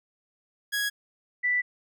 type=tone pair in turn; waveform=sawtooth / sine; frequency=1661.2 / 1975.5 Hz; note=G#6 / B6; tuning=0 / 0 cents; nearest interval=minor third; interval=300 cents; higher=second; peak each=-22 dBFS; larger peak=neither; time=0.72-0.9 / 1.43-1.62 s; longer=second; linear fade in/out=20 ms; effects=none